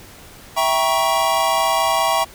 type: chord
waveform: square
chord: E diminished seventh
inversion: none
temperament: equal with one note detuned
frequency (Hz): 659.3 / 784 / 949.2 / 1108.7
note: E5 / G5 / Bb5 / Db6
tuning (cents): 0 / 0 / +31 / 0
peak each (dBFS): -22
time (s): 0.56-2.25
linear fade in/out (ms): 20
effects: pink hiss -42 dBFS RMS until 2.34 s